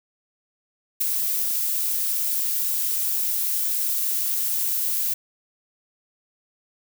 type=noise with ADSR envelope; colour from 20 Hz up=violet; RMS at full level=-20 dBFS; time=1-5.14 s; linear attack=14 ms; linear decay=12 ms; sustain=-4 dB; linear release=7 ms; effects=none